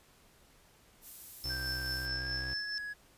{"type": "noise", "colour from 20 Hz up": "violet", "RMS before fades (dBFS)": -46, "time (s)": [1.01, 2.09], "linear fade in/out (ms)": 50}
{"type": "tone with tremolo", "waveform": "sine", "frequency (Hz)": 5300, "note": "E8", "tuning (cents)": 9, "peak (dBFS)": -34, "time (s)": [1.44, 2.78], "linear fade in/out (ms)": 0, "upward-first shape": "triangle", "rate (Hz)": 4.7, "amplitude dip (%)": 70}
{"type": "tone", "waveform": "30% pulse", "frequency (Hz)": 64.3, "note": "C2", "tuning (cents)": -30, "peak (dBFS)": -37, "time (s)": [1.44, 2.54], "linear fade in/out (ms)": 10}
{"type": "tone with pitch glide", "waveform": "triangle", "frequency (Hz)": [1572, 1675.1], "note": ["G6", "G#6"], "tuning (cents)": [4, 14], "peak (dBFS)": -36, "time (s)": [1.49, 2.94], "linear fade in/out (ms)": 20, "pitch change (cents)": 110, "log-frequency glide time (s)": [1.97, 2.59]}
{"effects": ["pink hiss -63 dBFS RMS until 3.17 s", "resampled to 32000 Hz"]}